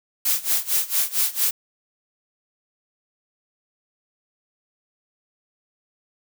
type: noise with tremolo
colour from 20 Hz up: blue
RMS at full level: -19 dBFS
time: 0.25-1.51 s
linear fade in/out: 5 ms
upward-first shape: sine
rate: 4.4 Hz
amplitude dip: 90%
effects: none